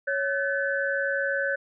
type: tone cluster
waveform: sine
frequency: 555 / 1517 / 1729 Hz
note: C#5 / F#6 / A6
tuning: +2 / +43 / -31 cents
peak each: -28 / -27 / -31 dBFS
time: 0.07-1.56 s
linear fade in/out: 10 ms
effects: none